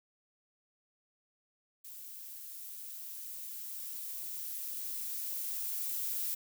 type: noise with level ramp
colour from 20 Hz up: violet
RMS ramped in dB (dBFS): -48 to -35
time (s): 1.84-6.35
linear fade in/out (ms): 10
effects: none